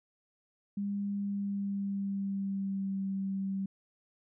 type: tone with pitch glide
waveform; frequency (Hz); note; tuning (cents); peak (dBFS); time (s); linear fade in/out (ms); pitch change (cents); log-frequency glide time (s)
sine; 201.3 to 193.99; G3 to G3; +46 to -18; -31; 0.77-3.66; 5; -64; 1.15-3
effects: none